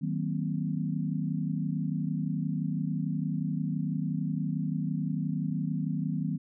sine chord, C half-diminished seventh, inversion first, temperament just, 156.98 / 188.37 / 235.5 / 261.6 Hz, Eb3 / Gb3 / Bb3 / C4, +16 / +31 / +18 / 0 cents, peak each -31 / -33 / -36 / -36 dBFS, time 0.01-6.38 s, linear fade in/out 20 ms, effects none

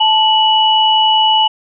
sine tone pair together, 874.8 / 2944 Hz, A5 / F#7, -10 / -9 cents, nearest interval octave + major sixth, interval 2101 cents, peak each -11 dBFS, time 0-1.48 s, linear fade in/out 10 ms, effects none

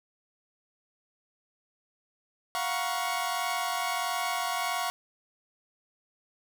sawtooth chord, Gb major seventh, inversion third, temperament equal with one note detuned, 698.5 / 740 / 954.1 / 1108.7 Hz, F5 / Gb5 / Bb5 / Db6, 0 / 0 / +40 / 0 cents, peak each -30 / -31 / -33 / -29 dBFS, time 2.55-4.9 s, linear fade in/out 0 ms, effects none

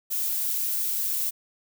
violet noise, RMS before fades -27 dBFS, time 0.1-1.31 s, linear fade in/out 20 ms, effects none

